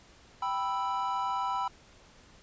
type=chord; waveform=triangle; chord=E minor; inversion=first; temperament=equal; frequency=784 / 987.8 / 1318.5 Hz; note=G5 / B5 / E6; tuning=0 / 0 / 0 cents; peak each=-33 / -29 / -34 dBFS; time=0.42-1.68 s; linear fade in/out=5 ms; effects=pink hiss -57 dBFS RMS until 2.42 s + resampled to 16000 Hz